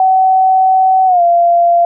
sine tone with pitch glide, 756 to 689.3 Hz, F#5 to F5, +37 to -23 cents, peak -6 dBFS, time 0-1.85 s, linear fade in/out 2 ms, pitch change -160 cents, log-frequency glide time 1.06-1.22 s, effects none

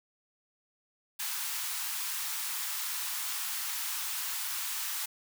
white high-pass noise, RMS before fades -35 dBFS, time 1.19-5.06 s, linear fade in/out 10 ms, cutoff 850 Hz, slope 48 dB/octave, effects none

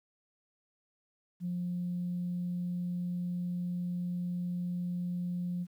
sine tone, 177 Hz, F3, 23 cents sharp, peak -31 dBFS, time 1.4-5.67 s, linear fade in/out 50 ms, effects tanh soft clip ceiling -27 dBFS + 11-bit

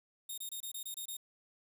5% pulse tone bursts, 3694 Hz, A#7, 16 cents flat, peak -32 dBFS, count 8, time 0.29-1.169 s, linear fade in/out 5 ms, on 88 ms, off 25 ms, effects 10-bit

